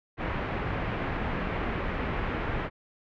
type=low-pass noise; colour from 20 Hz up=pink; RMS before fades=-31 dBFS; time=0.17-2.7 s; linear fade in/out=50 ms; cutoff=2400 Hz; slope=24 dB/octave; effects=none